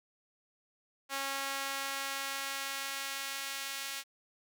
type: tone with high-pass filter sweep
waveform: sawtooth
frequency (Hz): 274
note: C#4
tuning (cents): -20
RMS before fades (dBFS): -38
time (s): 1.09-4.04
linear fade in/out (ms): 50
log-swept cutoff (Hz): 1000 to 2300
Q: 0.74
effects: none